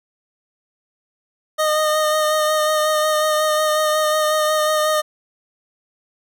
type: tone with vibrato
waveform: 25% pulse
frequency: 615 Hz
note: D#5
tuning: 20 cents flat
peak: -12 dBFS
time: 1.58-5.02 s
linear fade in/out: 20 ms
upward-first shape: sine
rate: 5.5 Hz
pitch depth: 18 cents each way
effects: none